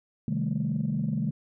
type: chord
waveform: sine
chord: A half-diminished seventh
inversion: first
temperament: equal with one note detuned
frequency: 130.81 / 155.56 / 198.96 / 220 Hz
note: C3 / Eb3 / G3 / A3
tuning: 0 / 0 / +26 / 0 cents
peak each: -32 / -29 / -31 / -30 dBFS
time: 0.28-1.31 s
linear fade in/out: 2 ms
effects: tanh soft clip ceiling -18 dBFS